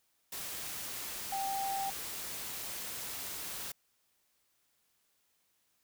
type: tone in noise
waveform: sine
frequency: 784 Hz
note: G5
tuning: in tune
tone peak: -33 dBFS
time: 1.32-1.9 s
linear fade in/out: 5 ms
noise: white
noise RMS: -41 dBFS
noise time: 0.32-3.72 s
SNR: +5 dB
effects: white hiss -75 dBFS RMS until 5.83 s